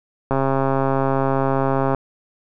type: click train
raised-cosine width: 1 ms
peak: -6 dBFS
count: 222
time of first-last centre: 0.31-1.947 s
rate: 135 Hz
effects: none